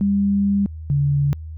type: tone pair in turn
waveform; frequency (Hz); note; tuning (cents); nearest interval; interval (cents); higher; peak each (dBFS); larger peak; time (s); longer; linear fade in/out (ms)
sine; 200 / 142.3; G3 / C#3; +35 / +46; tritone; 589; first; -15; neither; 0.01-0.66 / 0.9-1.33; first; 0
effects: added 79 Hz sine -30 dBFS peak until 1.57 s